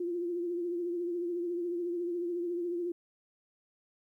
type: tone with vibrato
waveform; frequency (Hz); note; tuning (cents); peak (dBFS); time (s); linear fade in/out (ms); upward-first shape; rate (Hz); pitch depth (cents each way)
sine; 347.8; F4; -7; -31; 0-2.92; 5; triangle; 14; 57
effects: 12-bit